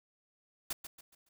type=noise with echo; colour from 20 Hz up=white; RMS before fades=-36 dBFS; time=0.7-0.73 s; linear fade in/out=5 ms; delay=140 ms; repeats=4; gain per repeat=-9 dB; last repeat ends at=1.29 s; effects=none